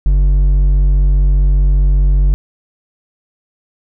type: tone with hard clipping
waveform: sine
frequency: 47.52 Hz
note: F#1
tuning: 47 cents sharp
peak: -9 dBFS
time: 0.06-2.34 s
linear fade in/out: 0 ms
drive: 5 dB
effects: none